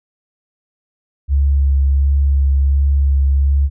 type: tone with vibrato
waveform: sine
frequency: 69.3 Hz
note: C#2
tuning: in tune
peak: -10 dBFS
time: 1.28-3.7 s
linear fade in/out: 50 ms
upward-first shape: sine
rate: 1.4 Hz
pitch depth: 16 cents each way
effects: none